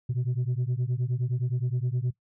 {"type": "beating tone pair", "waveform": "sine", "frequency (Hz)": [120, 129.6], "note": ["B2", "C3"], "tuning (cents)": [-49, -16], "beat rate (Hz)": 9.6, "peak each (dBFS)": -26, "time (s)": [0.09, 2.11], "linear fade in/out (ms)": 10, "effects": ["noise-tail reverb RT60 0.1 s tail -18 dB re dry", "tanh soft clip ceiling -22 dBFS"]}